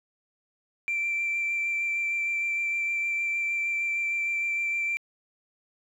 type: tone with vibrato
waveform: sine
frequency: 2349 Hz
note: D7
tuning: in tune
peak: -24 dBFS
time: 0.88-4.97 s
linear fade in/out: 0 ms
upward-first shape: sine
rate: 6.5 Hz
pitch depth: 11 cents each way
effects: tanh soft clip ceiling -22 dBFS + 10-bit